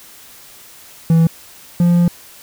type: tone pair in turn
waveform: triangle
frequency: 164.2 / 173.68 Hz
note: E3 / F3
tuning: -6 / -9 cents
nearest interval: minor second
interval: 97 cents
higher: second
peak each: -6 / -7 dBFS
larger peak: first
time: 1.1-1.27 / 1.8-2.08 s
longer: second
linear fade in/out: 2 ms
effects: white hiss -41 dBFS RMS until 2.42 s